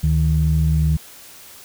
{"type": "tone pair together", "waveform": "sine", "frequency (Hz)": [73.42, 155.7], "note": ["D2", "D#3"], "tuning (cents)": [0, 2], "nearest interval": "octave + minor second", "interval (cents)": 1302, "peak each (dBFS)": -16, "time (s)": [0.03, 0.97], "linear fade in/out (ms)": 10, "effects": ["tanh soft clip ceiling -7 dBFS", "white hiss -42 dBFS RMS until 1.64 s"]}